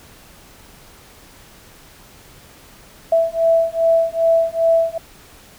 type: beating tone pair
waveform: sine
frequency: 659.3 / 661.8 Hz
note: E5 / E5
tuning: 0 / +7 cents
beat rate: 2.5 Hz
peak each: -16 dBFS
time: 3.12-4.98 s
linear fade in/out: 5 ms
effects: pink hiss -45 dBFS RMS until 5.58 s